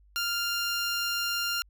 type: tone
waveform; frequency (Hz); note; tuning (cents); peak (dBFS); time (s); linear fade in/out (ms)
15% pulse; 1396.9; F6; 0; -21; 0.16-1.62; 0
effects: added 50 Hz sine -56 dBFS peak until 1.69 s